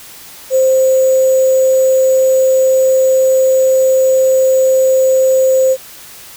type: tone with sample-and-hold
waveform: sine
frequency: 524 Hz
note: C5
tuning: 2 cents sharp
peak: -7 dBFS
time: 0.5-5.77 s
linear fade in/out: 50 ms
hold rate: 7350 Hz
effects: white hiss -35 dBFS RMS until 6.36 s